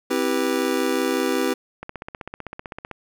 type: chord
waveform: square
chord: C major seventh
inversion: none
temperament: just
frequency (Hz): 261.6 / 327 / 392.4 / 490.5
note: C4 / E4 / G4 / B4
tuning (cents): 0 / -14 / +2 / -12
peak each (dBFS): -26 / -27 / -26 / -27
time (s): 0.1-1.54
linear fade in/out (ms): 10
type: click train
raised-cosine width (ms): 0.5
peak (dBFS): -18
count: 18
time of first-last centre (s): 1.83-2.913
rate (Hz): 15.7
effects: none